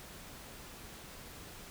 silence, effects pink hiss -50 dBFS RMS until 1.7 s

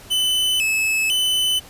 45% pulse tone with vibrato, 2800 Hz, F7, 4 cents sharp, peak -17 dBFS, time 0.1-1.6 s, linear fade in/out 20 ms, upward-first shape square, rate 1 Hz, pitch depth 130 cents each way, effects pink hiss -43 dBFS RMS until 1.69 s + resampled to 32000 Hz

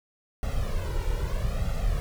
brown noise with flanger, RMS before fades -27 dBFS, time 0.43-2 s, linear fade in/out 0 ms, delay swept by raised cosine 1.5 to 2.14 ms, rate 0.79 Hz, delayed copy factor +0.95, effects none

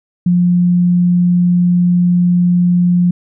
sine tone, 176.8 Hz, F3, 22 cents sharp, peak -8 dBFS, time 0.26-3.11 s, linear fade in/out 5 ms, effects none

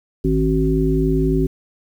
harmonic tone with a mistuned harmonic, 53.7 Hz, A1, 41 cents flat, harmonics 1 / 3 / 5 / 7, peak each -20 / -20 / -20 / -20 dBFS, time 0.24-1.47 s, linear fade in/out 10 ms, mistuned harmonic 3, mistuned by -39 cents, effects 8-bit

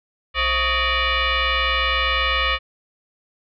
sine tone with frequency modulation, 529 Hz, C5, 19 cents sharp, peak -17 dBFS, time 0.34-2.59 s, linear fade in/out 50 ms, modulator 593 Hz, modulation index 4.9, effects none

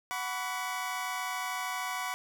25% pulse chord, F# suspended fourth, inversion none, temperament equal with one note detuned, 740 / 987.8 / 1136.6 Hz, F#5 / B5 / C#6, 0 / 0 / +43 cents, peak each -34 / -33 / -34 dBFS, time 0.11-2.14 s, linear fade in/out 0 ms, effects none

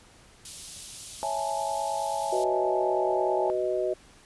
white band-stop noise, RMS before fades -40 dBFS, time 0.45-2.44 s, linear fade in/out 2 ms, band 150 to 3000 Hz, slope 24 dB/octave
sine chord, A major seventh, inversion first, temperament equal, 554.4 / 659.3 / 830.6 / 880 Hz, C#5 / E5 / G#5 / A5, 0 / 0 / 0 / 0 cents, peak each -36 / -33 / -30 / -33 dBFS, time 1.23-3.5 s, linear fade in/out 0 ms
harmonic tone, 124.4 Hz, B2, 13 cents sharp, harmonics 3 / 4 / 5, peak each -28 / -33 / -28 dBFS, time 2.32-3.94 s, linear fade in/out 10 ms
effects pink hiss -55 dBFS RMS until 4.25 s + resampled to 24000 Hz

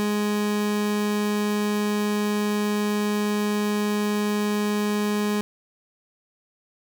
30% pulse tone, 208.3 Hz, G#3, 5 cents sharp, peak -19 dBFS, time 0-5.41 s, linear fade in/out 0 ms, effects none

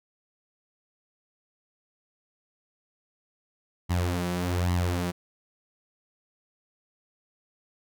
sawtooth tone with flanger, 88.7 Hz, F2, 27 cents sharp, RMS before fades -27 dBFS, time 3.89-5.12 s, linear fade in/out 20 ms, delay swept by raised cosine 0.98 to 5.38 ms, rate 1.2 Hz, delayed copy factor +0.65, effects none

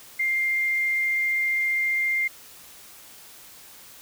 sine tone, 2105 Hz, C7, 10 cents sharp, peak -21 dBFS, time 0.19-2.28 s, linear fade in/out 10 ms, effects white hiss -47 dBFS RMS until 4.01 s

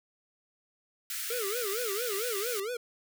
white high-pass noise, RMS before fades -36 dBFS, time 1.1-2.6 s, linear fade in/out 2 ms, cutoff 1300 Hz, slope 96 dB/octave
square tone with vibrato, 440 Hz, A4, in tune, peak -33 dBFS, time 1.3-2.77 s, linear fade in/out 5 ms, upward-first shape sine, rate 4.4 Hz, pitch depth 220 cents each way
effects none

